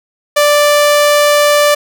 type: tone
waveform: sawtooth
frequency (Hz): 587.3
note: D5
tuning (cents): 0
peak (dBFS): -3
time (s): 0.36-1.75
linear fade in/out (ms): 10
effects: none